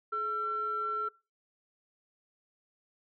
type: tone pair together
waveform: sine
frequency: 424.8 / 1351.3 Hz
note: G#4 / E6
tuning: +39 / +43 cents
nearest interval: octave + minor sixth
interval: 2004 cents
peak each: -39 / -30 dBFS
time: 0.12-1.09 s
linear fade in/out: 10 ms
effects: noise-tail reverb RT60 0.3 s tail -23 dB re dry + tanh soft clip ceiling -23 dBFS